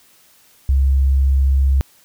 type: tone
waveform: sine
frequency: 67.6 Hz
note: C#2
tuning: 43 cents flat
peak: -11 dBFS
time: 0.69-1.81 s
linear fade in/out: 0 ms
effects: white hiss -52 dBFS RMS until 2.04 s